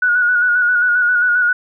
sine tone with vibrato, 1459 Hz, F#6, 25 cents flat, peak -11 dBFS, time 0.02-1.53 s, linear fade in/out 5 ms, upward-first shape square, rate 7.5 Hz, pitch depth 31 cents each way, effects none

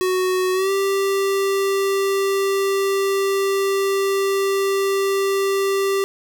square tone with pitch glide, 370 to 392 Hz, F#4 to G4, 0 to 0 cents, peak -18 dBFS, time 0.01-6.04 s, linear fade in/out 0 ms, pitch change +100 cents, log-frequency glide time 0.53-0.71 s, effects none

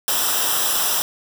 white noise with comb filter, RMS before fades -20 dBFS, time 0.08-1.02 s, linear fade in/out 0 ms, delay 0.45 ms, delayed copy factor -0.75, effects none

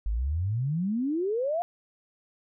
sine exponential sweep, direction up, 48.46 to 720 Hz, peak -25 dBFS, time 0.06-1.62 s, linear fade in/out 0 ms, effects none

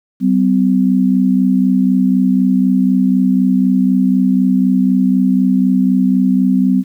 sine tone pair together, 191.2 / 255.2 Hz, G3 / C4, -43 / -43 cents, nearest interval perfect fourth, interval 500 cents, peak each -12 dBFS, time 0.2-6.84 s, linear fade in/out 50 ms, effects 8-bit

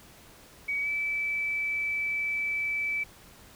sine tone with pitch glide, 2262 to 2311 Hz, C#7 to D7, +34 to -28 cents, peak -27 dBFS, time 0.68-3.04 s, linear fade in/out 10 ms, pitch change +38 cents, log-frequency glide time 0.82-0.88 s, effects pink hiss -53 dBFS RMS until 3.55 s

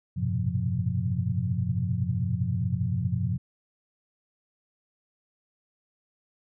sine tone cluster, 92.5 / 104.9 / 120.4 / 130.1 / 175.7 Hz, F#2 / G#2 / B2 / C3 / F3, 0 / +18 / -44 / -9 / +11 cents, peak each -31 dBFS, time 0.16-3.38 s, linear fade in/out 20 ms, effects none

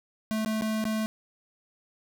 square tone with dropouts, 218.1 Hz, A3, 15 cents flat, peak -27 dBFS, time 0.31-1.06 s, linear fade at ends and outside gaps 0 ms, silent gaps 0.448-0.46 / 0.611-0.621 / 0.841-0.853 s, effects none

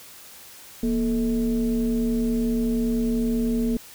sine tone with frequency modulation, 236.2 Hz, A#3, 23 cents sharp, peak -20 dBFS, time 0.83-3.77 s, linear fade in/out 2 ms, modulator 201 Hz, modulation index 0.69, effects white hiss -45 dBFS RMS until 3.94 s

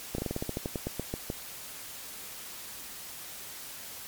slowing click train, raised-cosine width 2 ms, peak -18 dBFS, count 15, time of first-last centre 0.15-1.301 s, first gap 33 ms, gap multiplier 1.13, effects white hiss -43 dBFS RMS until 4.07 s + MP3 96 kbps

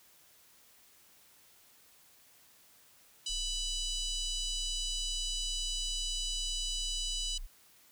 harmonic tone, 990 Hz, B5, 4 cents sharp, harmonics 3 / 4 / 5 / 6 / 7 / 8 / 9, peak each -38 / -40 / -42 / -44 / -45 / -46 / -47 dBFS, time 3.26-7.38 s, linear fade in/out 5 ms
sine tone, 31.1 Hz, B0, 13 cents sharp, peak -38 dBFS, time 3.29-7.47 s, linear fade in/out 20 ms
effects white hiss -62 dBFS RMS until 7.91 s

